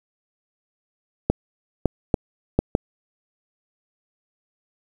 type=clicks; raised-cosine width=2 ms; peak=-3 dBFS; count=5; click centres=1.3 / 1.857 / 2.142 / 2.59 / 2.751 s; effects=7-bit